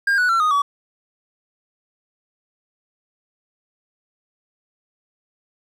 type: tone with pitch steps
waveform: triangle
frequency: 1609 / 1475.5 / 1353 / 1240.7 / 1137.7 Hz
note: G6 / F#6 / E6 / D#6 / C#6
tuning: +45 / -5 / +45 / -5 / +45 cents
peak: -13 dBFS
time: 0.07-0.62 s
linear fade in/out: 5 ms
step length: 110 ms
effects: none